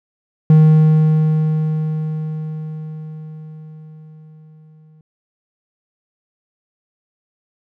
triangle tone with exponential decay, 155.9 Hz, D#3, 4 cents sharp, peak -3 dBFS, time 0.5-5.01 s, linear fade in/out 2 ms, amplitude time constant 980 ms, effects none

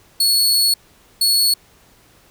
sawtooth tone bursts at uneven times, 4386 Hz, C#8, 19 cents flat, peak -10 dBFS, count 2, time 0.2-0.74 / 1.21-1.54 s, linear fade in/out 5 ms, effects pink hiss -52 dBFS RMS until 2.3 s

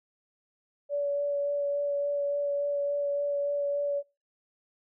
sine tone with vibrato, 572 Hz, D5, 46 cents flat, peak -26 dBFS, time 0.89-4.03 s, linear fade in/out 50 ms, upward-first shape sine, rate 3.5 Hz, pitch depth 11 cents each way, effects noise-tail reverb RT60 0.3 s tail -25 dB re dry

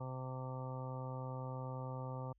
harmonic tone, 129.4 Hz, C3, 19 cents flat, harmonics 1 / 2 / 3 / 4 / 5 / 6 / 7 / 8 / 9, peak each -42 / -52 / -56 / -49 / -55 / -56 / -51 / -63 / -53 dBFS, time 0-2.33 s, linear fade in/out 10 ms, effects added 50 Hz sine -70 dBFS peak until 2.38 s

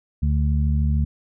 harmonic tone, 73.42 Hz, D2, in tune, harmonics 1 / 2 / 3, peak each -18 / -24 / -28 dBFS, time 0.22-1.05 s, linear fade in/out 10 ms, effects none

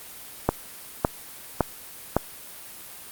click train, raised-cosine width 1 ms, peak -4 dBFS, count 4, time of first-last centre 0.49-2.166 s, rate 1.79 Hz, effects white hiss -42 dBFS RMS until 3.11 s + Opus 32 kbps

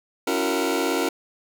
sawtooth chord, F# dominant seventh, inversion second, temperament just, 277.5 / 333 / 370 / 462.5 Hz, C#4 / E4 / F#4 / A#4, +2 / +18 / 0 / -14 cents, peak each -23 dBFS, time 0.27-1.09 s, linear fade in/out 5 ms, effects none

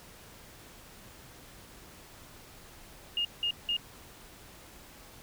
sine tone bursts, 2840 Hz, F7, 28 cents sharp, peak -27 dBFS, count 3, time 3.17-3.767 s, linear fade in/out 2 ms, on 79 ms, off 180 ms, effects pink hiss -52 dBFS RMS until 5.22 s

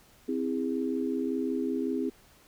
sine chord, C augmented, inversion none, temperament just, 261.6 / 327 / 408.8 Hz, C4 / E4 / G#4, 0 / -14 / -27 cents, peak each -30 / -33 / -33 dBFS, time 0.28-2.1 s, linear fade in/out 10 ms, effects pink hiss -59 dBFS RMS until 2.47 s

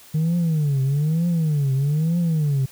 sine tone with vibrato, 152.1 Hz, D#3, 39 cents flat, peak -15 dBFS, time 0.14-2.66 s, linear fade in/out 10 ms, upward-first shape triangle, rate 1.1 Hz, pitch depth 250 cents each way, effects tanh soft clip ceiling -16 dBFS + white hiss -47 dBFS RMS until 2.71 s

